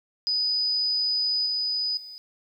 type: tone with level steps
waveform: sine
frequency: 4978 Hz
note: D#8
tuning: in tune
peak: -22 / -24 / -39 dBFS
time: 0.27-2.18 s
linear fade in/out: 0 ms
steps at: 1.46 / 1.97 s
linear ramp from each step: 2 ms
effects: 10-bit